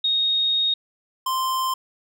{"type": "tone pair in turn", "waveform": ["sine", "square"], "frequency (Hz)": [3729, 1043.1], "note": ["A#7", "C6"], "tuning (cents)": [0, -6], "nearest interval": "octave + minor seventh", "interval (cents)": 2206, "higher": "first", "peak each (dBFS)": [-18, -22], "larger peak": "first", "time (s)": [[0.04, 0.74], [1.26, 1.74]], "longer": "first", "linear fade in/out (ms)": 5, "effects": []}